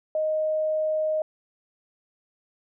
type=tone; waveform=sine; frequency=622.3 Hz; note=D#5; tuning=in tune; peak=-22 dBFS; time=0.15-1.22 s; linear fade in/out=2 ms; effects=none